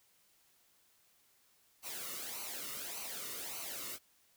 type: noise with flanger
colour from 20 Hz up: white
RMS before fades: -43 dBFS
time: 1.82-3.99 s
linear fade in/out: 50 ms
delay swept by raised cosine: 0.57 to 1.25 ms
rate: 1.7 Hz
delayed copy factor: -0.65
effects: white hiss -70 dBFS RMS until 4.36 s